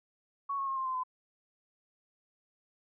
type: tone with pitch steps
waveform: sine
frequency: 1114 / 1094.2 / 1074.8 / 1055.7 / 1037 / 1018.6 Hz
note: C#6 / C#6 / C6 / C6 / C6 / C6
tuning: +8 / -23 / +46 / +15 / -16 / -47 cents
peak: -31 dBFS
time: 0.49-1.036 s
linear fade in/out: 10 ms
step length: 91 ms
effects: none